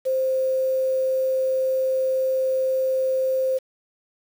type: tone with quantisation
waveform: sine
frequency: 523.3 Hz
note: C5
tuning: in tune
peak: -19 dBFS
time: 0.05-3.59 s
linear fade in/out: 20 ms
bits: 7
effects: none